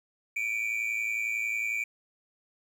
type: tone pair together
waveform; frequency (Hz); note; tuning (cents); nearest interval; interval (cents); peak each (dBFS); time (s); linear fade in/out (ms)
triangle; 2299 / 2410; D7 / D7; -37 / +44; minor second; 81; -29 / -30; 0.36-1.84; 5
effects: 10-bit